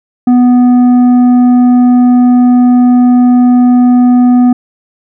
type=tone with tanh clipping; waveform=sine; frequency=246.9 Hz; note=B3; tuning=in tune; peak=-4 dBFS; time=0.27-4.53 s; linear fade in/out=5 ms; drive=7 dB; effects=none